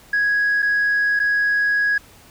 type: tone with dropouts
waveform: sine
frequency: 1661.2 Hz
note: G#6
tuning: in tune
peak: -14 dBFS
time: 0.13-1.98 s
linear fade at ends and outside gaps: 5 ms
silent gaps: 0.622-0.626 / 1.193-1.199 s
effects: tanh soft clip ceiling -13 dBFS + pink hiss -48 dBFS RMS until 2.3 s